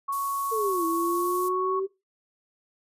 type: tone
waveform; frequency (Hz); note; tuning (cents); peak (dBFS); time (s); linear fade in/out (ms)
sine; 1108.7; C#6; 0; -26; 0.08-1.8; 10
type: high-pass noise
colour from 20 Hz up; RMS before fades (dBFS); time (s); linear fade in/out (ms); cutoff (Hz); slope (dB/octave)
white; -37; 0.12-1.49; 10; 9100; 12
type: linear two-way sweep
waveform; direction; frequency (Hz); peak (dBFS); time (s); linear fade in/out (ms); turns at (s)
sine; down then up; 459.4 to 329.3 to 387.9; -25; 0.51-1.87; 20; 0.85
effects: noise-tail reverb RT60 0.2 s tail -17 dB re dry + resampled to 32000 Hz